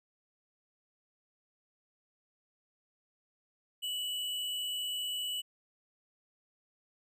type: tone with sample-and-hold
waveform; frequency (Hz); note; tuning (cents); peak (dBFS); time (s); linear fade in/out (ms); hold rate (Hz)
sine; 2960; F#7; 0; -33; 3.82-5.42; 20; 11025
effects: resampled to 32000 Hz